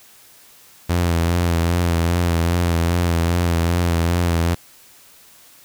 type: tone with vibrato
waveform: sawtooth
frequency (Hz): 85.5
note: F2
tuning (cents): -36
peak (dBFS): -12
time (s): 0.89-4.55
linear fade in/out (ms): 10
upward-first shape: sine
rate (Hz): 2.5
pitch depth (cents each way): 43
effects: white hiss -48 dBFS RMS until 5.64 s